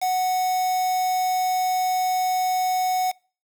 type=tone with quantisation; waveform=triangle; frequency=740 Hz; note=F#5; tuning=in tune; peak=-18 dBFS; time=0.01-3.12 s; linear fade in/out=20 ms; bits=5; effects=noise-tail reverb RT60 0.4 s tail -26 dB re dry